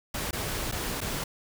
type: noise with dropouts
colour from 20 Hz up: pink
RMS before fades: -32 dBFS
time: 0.14-1.24 s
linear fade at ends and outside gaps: 5 ms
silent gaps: 0.31-0.329 / 0.715-0.722 / 1.006-1.013 s
effects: none